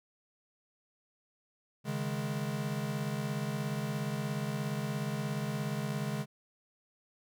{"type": "chord", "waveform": "square", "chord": "C# suspended second", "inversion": "none", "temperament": "equal", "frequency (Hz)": [138.59, 155.56, 207.7], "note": ["C#3", "D#3", "G#3"], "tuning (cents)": [0, 0, 0], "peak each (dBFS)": [-37, -39, -38], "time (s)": [1.84, 6.26], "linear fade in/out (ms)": 50, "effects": []}